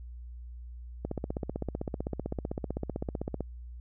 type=click train; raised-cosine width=2 ms; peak=-19 dBFS; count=38; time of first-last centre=1.05-3.407 s; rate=15.7 Hz; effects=added 60 Hz sine -41 dBFS peak until 3.8 s